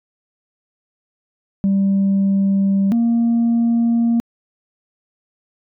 sine tone pair in turn, 196 / 233.1 Hz, G3 / A#3, 0 / 0 cents, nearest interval minor third, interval 300 cents, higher second, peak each -11 dBFS, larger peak neither, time 1.64-2.92 / 2.92-4.2 s, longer neither, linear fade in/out 0 ms, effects tanh soft clip ceiling -11 dBFS

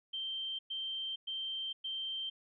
sine tone bursts, 3136 Hz, G7, in tune, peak -36 dBFS, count 4, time 0.13-2.3 s, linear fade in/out 10 ms, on 460 ms, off 110 ms, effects none

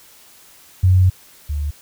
sine tone pair in turn, 92.5 / 73.42 Hz, F#2 / D2, 0 / 0 cents, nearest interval major third, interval 400 cents, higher first, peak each -9 / -19 dBFS, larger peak first, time 0.83-1.1 / 1.49-1.71 s, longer first, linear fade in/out 10 ms, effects white hiss -47 dBFS RMS until 1.81 s

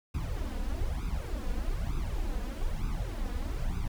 brown noise with flanger, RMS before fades -32 dBFS, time 0.14-3.88 s, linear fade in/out 5 ms, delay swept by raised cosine 0.8 to 4.1 ms, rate 1.1 Hz, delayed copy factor +0.9, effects none

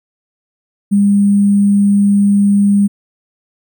sine tone with sample-and-hold, 201.6 Hz, G3, 49 cents sharp, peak -7 dBFS, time 0.91-2.88 s, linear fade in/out 20 ms, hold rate 8820 Hz, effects none

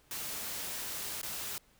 white noise with dropouts, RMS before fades -39 dBFS, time 0.11-1.58 s, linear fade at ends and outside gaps 1 ms, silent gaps 1.215-1.231 s, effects pink hiss -66 dBFS RMS until 1.79 s

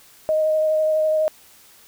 sine tone with vibrato, 623 Hz, D#5, 2 cents sharp, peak -16 dBFS, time 0.29-1.28 s, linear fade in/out 0 ms, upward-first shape sine, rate 12 Hz, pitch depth 12 cents each way, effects white hiss -50 dBFS RMS until 1.87 s

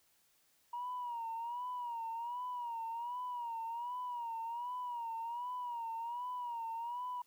sine tone with vibrato, 951 Hz, A#5, 34 cents sharp, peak -37 dBFS, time 0.73-7.22 s, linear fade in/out 5 ms, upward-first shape sine, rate 1.3 Hz, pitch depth 83 cents each way, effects tanh soft clip ceiling -34 dBFS + white hiss -72 dBFS RMS until 7.26 s

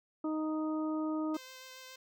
harmonic tone, 311.1 Hz, D#4, in tune, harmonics 1 / 2 / 3 / 4, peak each -32 / -42 / -46 / -44 dBFS, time 0.24-1.37 s, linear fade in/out 5 ms
5% pulse tone with vibrato, 518 Hz, C5, 17 cents flat, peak -37 dBFS, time 1.34-1.96 s, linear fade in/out 5 ms, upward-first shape sine, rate 7.2 Hz, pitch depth 12 cents each way
effects none

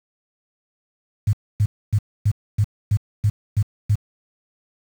sine tone bursts, 103.83 Hz, G#2, in tune, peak -13 dBFS, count 9, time 1.27-3.952 s, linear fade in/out 5 ms, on 58 ms, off 270 ms, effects high-pass 60 Hz 12 dB/octave + 7-bit

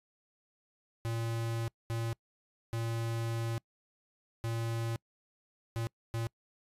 square tone bursts at uneven times, 115 Hz, A#2, 23 cents flat, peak -33 dBFS, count 6, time 1.05-1.68 / 1.9-2.13 / 2.73-3.58 / 4.44-4.96 / 5.76-5.87 / 6.14-6.27 s, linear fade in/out 0 ms, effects noise-tail reverb RT60 0.1 s tail -26 dB re dry + resampled to 32000 Hz

